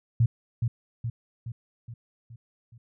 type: tone with echo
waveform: sine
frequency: 116.54 Hz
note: A#2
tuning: in tune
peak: -17 dBFS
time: 0.2-0.26 s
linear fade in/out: 5 ms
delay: 420 ms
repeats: 6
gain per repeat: -5 dB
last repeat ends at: 2.78 s
effects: none